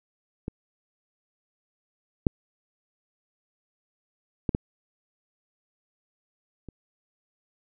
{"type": "clicks", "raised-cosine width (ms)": 3, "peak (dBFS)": [-18, -6, -11, -10, -27], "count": 5, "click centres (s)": [0.481, 2.268, 4.492, 4.549, 6.687], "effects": []}